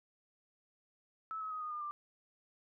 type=tone with pitch steps; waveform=sine; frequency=1305 / 1280.4 / 1256.2 / 1232.5 / 1209.2 / 1186.4 Hz; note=E6 / D#6 / D#6 / D#6 / D#6 / D6; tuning=-18 / +49 / +16 / -17 / -50 / +17 cents; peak=-38 dBFS; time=1.31-1.91 s; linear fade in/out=0 ms; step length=100 ms; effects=none